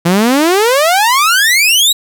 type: exponential sweep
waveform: sawtooth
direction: up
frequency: 164.81 to 3951 Hz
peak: -4 dBFS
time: 0.05-1.93 s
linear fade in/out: 10 ms
effects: none